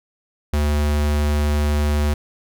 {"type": "tone", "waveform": "square", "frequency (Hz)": 74, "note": "D2", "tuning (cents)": 14, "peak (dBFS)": -17, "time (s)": [0.53, 2.14], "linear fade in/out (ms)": 5, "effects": []}